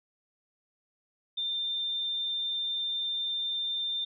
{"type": "tone", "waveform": "sine", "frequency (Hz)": 3592, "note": "A7", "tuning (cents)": 35, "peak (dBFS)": -29, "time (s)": [1.37, 4.05], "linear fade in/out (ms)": 10, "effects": []}